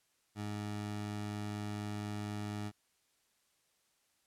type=tone; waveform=20% pulse; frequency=104.2 Hz; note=G#2; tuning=6 cents sharp; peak=-33 dBFS; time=0.35-2.72 s; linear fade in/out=50 ms; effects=white hiss -75 dBFS RMS until 4.26 s + low-pass 11000 Hz 12 dB/octave